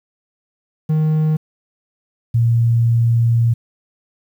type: tone pair in turn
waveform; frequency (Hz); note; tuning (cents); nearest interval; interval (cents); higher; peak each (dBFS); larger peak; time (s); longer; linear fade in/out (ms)
triangle / sine; 155.56 / 116.54; D#3 / A#2; 0 / 0; perfect fourth; 500; first; -11; neither; 0.89-1.37 / 2.34-3.54; second; 10
effects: 8-bit